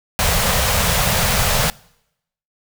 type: band-stop noise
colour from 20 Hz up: pink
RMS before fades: -17 dBFS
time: 0.19-1.7 s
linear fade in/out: 0 ms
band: 210 to 450 Hz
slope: 48 dB/octave
effects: noise-tail reverb RT60 0.8 s tail -24 dB re dry